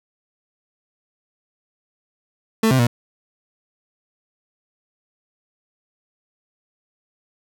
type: tone with pitch steps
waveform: 30% pulse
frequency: 222.5 / 130.7 / 119.3 Hz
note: A3 / C3 / A#2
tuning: +20 / -1 / +41 cents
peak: -11 dBFS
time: 2.63-2.87 s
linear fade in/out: 5 ms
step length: 80 ms
effects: none